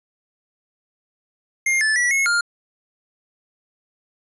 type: tone with pitch steps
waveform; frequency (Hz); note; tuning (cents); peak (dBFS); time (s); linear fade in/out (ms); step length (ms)
square; 2120 / 1745 / 1945 / 2177 / 1407; C7 / A6 / B6 / C#7 / F6; +22 / -15 / -27 / -32 / +12; -17; 1.66-2.41; 5; 150
effects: resampled to 24000 Hz